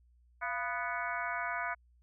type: harmonic tone with a mistuned harmonic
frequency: 246.9 Hz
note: B3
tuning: in tune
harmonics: 3 / 4 / 5 / 6 / 7 / 8 / 9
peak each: -40 / -40 / -41 / -38 / -44 / -47 / -42 dBFS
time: 0.41-1.75 s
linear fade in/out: 20 ms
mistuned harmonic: 3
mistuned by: -120 cents
effects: added 60 Hz sine -62 dBFS peak until 2.02 s